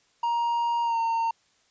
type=tone with pitch glide; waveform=triangle; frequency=940 to 914.8 Hz; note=A#5 to A#5; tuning=+14 to -33 cents; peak=-21 dBFS; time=0.23-1.31 s; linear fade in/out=5 ms; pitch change=-47 cents; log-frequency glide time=0.83-0.98 s; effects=white hiss -65 dBFS RMS until 1.7 s + resampled to 16000 Hz